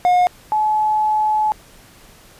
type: tone pair in turn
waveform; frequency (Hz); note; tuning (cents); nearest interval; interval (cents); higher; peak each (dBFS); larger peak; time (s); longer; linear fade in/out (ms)
triangle / sine; 719 / 856.6; F#5 / A5; -50 / -47; minor third; 303; second; -9 / -14; first; 0.05-0.27 / 0.52-1.52; second; 0
effects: pink hiss -46 dBFS RMS until 2.39 s + resampled to 32000 Hz